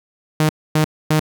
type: tone bursts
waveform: sawtooth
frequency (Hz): 154.7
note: D#3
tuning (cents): -10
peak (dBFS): -9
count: 3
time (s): 0.4-1.196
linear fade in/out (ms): 2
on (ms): 92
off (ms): 260
effects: none